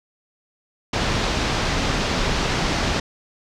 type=low-pass noise; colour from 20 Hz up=pink; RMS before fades=-22 dBFS; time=0.93-3 s; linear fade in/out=5 ms; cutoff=5800 Hz; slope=24 dB/octave; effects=none